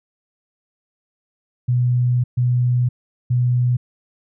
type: tone bursts at uneven times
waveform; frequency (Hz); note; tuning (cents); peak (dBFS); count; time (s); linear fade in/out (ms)
sine; 123.47; B2; 0; -14; 3; 1.68-2.24 / 2.37-2.89 / 3.3-3.77; 10
effects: none